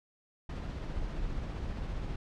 brown noise with tremolo, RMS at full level -35 dBFS, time 0.49-2.16 s, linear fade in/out 5 ms, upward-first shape triangle, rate 15 Hz, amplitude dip 30%, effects low-pass 5000 Hz 12 dB/octave

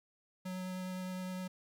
square tone with vibrato, 184.5 Hz, F#3, 5 cents flat, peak -39 dBFS, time 0.45-1.48 s, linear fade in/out 10 ms, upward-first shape triangle, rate 9.7 Hz, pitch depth 11 cents each way, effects 13-bit

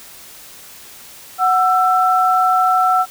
sine tone pair together, 740 / 1333.9 Hz, F#5 / E6, 0 / +20 cents, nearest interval minor seventh, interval 1020 cents, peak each -14 / -14 dBFS, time 1.38-3.06 s, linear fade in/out 50 ms, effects white hiss -39 dBFS RMS until 3.1 s

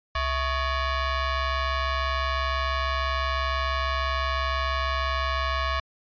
sawtooth ring-modulated tone, 587 Hz, D5, 1 cent flat, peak -17 dBFS, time 0.15-5.8 s, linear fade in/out 5 ms, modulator 520 Hz, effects resampled to 11025 Hz

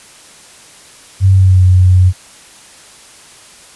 sine tone with pitch glide, 95.8 to 91.74 Hz, G2 to F#2, -39 to -14 cents, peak -4 dBFS, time 1.2-2.13 s, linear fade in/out 50 ms, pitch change -75 cents, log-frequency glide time 1.33-1.63 s, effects white hiss -39 dBFS RMS until 3.75 s + resampled to 24000 Hz

